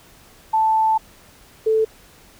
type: tone pair in turn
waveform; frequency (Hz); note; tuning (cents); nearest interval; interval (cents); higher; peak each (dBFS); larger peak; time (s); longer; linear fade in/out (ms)
sine; 880 / 440; A5 / A4; 0 / 0; octave; 1200; first; -14; neither; 0.53-0.98 / 1.66-1.85; first; 10
effects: pink hiss -49 dBFS RMS until 2.39 s